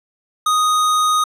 square tone, 1244.5 Hz, D#6, in tune, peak -14 dBFS, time 0.46-1.24 s, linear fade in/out 5 ms, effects low-pass 12000 Hz 12 dB/octave

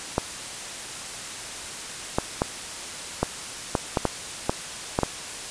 clicks, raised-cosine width 1 ms, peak -6 dBFS, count 10, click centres 0.181 / 2.185 / 2.419 / 3.23 / 3.752 / 3.972 / 4.053 / 4.495 / 4.989 / 5.033 s, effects white hiss -35 dBFS RMS until 5.5 s + resampled to 22050 Hz

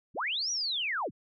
sine linear two-way sweep, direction up then down, 63.6 to 5920 to 63.6 Hz, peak -29 dBFS, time 0.14-1.11 s, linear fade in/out 50 ms, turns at 0.51 s, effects none

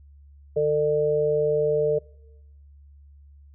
harmonic tone, 150 Hz, D3, 37 cents sharp, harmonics 1 / 3 / 4, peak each -32 / -20 / -25 dBFS, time 0.56-1.99 s, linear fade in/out 10 ms, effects noise-tail reverb RT60 0.9 s tail -24 dB re dry + added 71 Hz sine -47 dBFS peak until 3.54 s

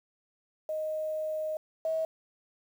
sine tone pair in turn, 622.3 / 641.6 Hz, D#5 / E5, 0 / -47 cents, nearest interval minor second, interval 53 cents, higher second, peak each -30 / -27 dBFS, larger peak second, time 0.69-1.57 / 1.85-2.05 s, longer first, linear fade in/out 2 ms, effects 9-bit

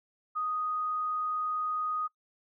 sine tone, 1244.5 Hz, D#6, in tune, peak -29 dBFS, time 0.35-2.08 s, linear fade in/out 20 ms, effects noise-tail reverb RT60 0.1 s tail -21 dB re dry

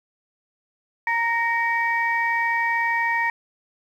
sine tone cluster, 929 / 1862 / 2285 Hz, A#5 / A#6 / D7, -6 / -2 / -48 cents, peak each -23 / -22 / -27 dBFS, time 1.07-3.3 s, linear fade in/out 2 ms, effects tanh soft clip ceiling -10 dBFS + 9-bit

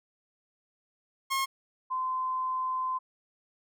sawtooth / sine tone pair in turn, 1077 / 1031.1 Hz, C6 / C6, +50 / -26 cents, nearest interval minor second, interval 76 cents, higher first, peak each -23 / -28 dBFS, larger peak first, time 1.3-1.46 / 1.9-2.99 s, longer second, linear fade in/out 20 ms, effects none

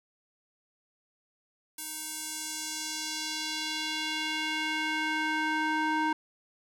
square tone with band-pass filter sweep, 311.1 Hz, D#4, in tune, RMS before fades -32 dBFS, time 1.78-6.13 s, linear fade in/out 5 ms, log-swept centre 11000 to 1100 Hz, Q 1.3, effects none

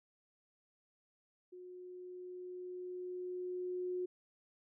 sine tone with level ramp, 362.4 Hz, F#4, 36 cents flat, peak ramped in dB -49 to -35 dBFS, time 1.52-4.06 s, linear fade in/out 10 ms, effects none

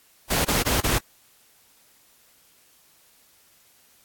pink noise bursts, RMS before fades -22 dBFS, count 4, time 0.3-0.987 s, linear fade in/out 10 ms, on 150 ms, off 29 ms, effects white hiss -58 dBFS RMS until 4.04 s + AAC 64 kbps

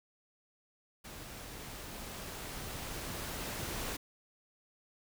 pink noise with level ramp, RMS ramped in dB -48 to -38 dBFS, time 1.04-3.97 s, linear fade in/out 10 ms, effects none

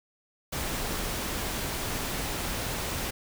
pink noise, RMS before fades -32 dBFS, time 0.52-3.11 s, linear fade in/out 10 ms, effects none

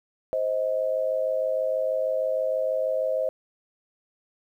sine tone pair together, 523.7 / 630 Hz, C5 / D#5, +1 / +21 cents, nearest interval minor third, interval 320 cents, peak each -25 / -26 dBFS, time 0.33-3.29 s, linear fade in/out 0 ms, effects 10-bit

